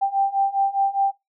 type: beating tone pair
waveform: sine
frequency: 785 / 789.9 Hz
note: G5 / G5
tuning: +2 / +13 cents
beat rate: 4.9 Hz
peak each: -22 / -20 dBFS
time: 0.01-1.12 s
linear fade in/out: 20 ms
effects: noise-tail reverb RT60 0.2 s tail -19 dB re dry